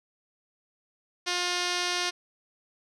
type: tone with low-pass filter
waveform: 5% pulse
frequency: 355.5 Hz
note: F4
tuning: 31 cents sharp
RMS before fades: -29 dBFS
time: 1.26-2.11 s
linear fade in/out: 20 ms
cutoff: 6400 Hz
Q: 3.4
effects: none